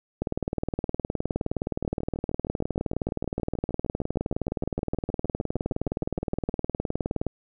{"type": "two click trains", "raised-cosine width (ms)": 2, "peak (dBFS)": [-20, -13], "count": [31, 137], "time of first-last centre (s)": [[1.85, 6.494], [0.22, 7.267]], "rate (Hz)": [6.46, 19.3], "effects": []}